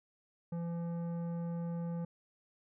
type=tone with tanh clipping; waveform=sine; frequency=169.8 Hz; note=F3; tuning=48 cents flat; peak=-37 dBFS; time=0.52-2.05 s; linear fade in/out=5 ms; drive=12 dB; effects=none